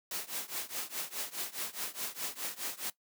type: noise with tremolo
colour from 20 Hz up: white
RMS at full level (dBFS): -35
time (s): 0.11-2.9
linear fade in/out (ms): 2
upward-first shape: triangle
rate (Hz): 4.8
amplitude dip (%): 95
effects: noise-tail reverb RT60 0.1 s tail -18 dB re dry + high-pass 200 Hz 12 dB/octave